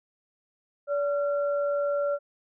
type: tone pair together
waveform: sine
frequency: 573.8 / 1371 Hz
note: D5 / F6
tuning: -40 / -32 cents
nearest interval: octave + minor third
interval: 1508 cents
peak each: -24 / -35 dBFS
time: 0.87-2.19 s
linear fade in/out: 50 ms
effects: none